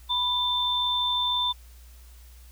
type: tone pair together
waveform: sine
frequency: 987.8 / 3554 Hz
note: B5 / A7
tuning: 0 / +17 cents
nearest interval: octave + minor seventh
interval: 2217 cents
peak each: -28 / -24 dBFS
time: 0.09-1.53 s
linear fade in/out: 20 ms
effects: added 60 Hz sine -46 dBFS peak until 2.51 s + white hiss -57 dBFS RMS until 2.51 s